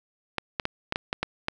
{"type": "clicks", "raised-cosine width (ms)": 0.3, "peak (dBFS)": -10, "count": 8, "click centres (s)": [0.383, 0.598, 0.654, 0.924, 0.959, 1.129, 1.23, 1.484], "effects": []}